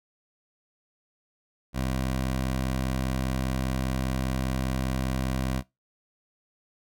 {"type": "tone", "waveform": "15% pulse", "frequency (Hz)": 65, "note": "C2", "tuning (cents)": -11, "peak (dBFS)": -20, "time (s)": [1.73, 5.63], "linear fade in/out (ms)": 50, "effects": ["noise-tail reverb RT60 0.2 s tail -21 dB re dry"]}